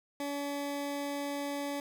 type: tone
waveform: 20% pulse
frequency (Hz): 284.7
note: C#4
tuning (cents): +46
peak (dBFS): -29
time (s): 0.2-1.8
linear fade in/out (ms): 2
effects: none